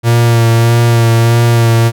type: tone with vibrato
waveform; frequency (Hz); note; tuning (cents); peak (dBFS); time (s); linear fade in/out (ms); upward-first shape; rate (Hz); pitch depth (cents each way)
45% pulse; 116.54; A#2; 0; -6; 0.03-1.92; 50; sine; 1.6; 22
effects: none